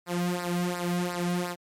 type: tone with flanger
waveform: sawtooth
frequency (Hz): 176.4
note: F3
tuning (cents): +18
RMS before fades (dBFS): -29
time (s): 0.06-1.56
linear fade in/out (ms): 50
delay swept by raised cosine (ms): 0.3 to 2.3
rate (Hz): 2.8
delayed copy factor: -0.8
effects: MP3 64 kbps